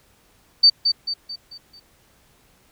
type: tone with echo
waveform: sine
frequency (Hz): 4589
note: D8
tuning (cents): -41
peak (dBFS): -8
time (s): 0.63-0.7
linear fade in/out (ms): 10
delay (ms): 220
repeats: 5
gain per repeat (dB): -7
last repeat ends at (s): 1.8
effects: pink hiss -58 dBFS RMS until 2.71 s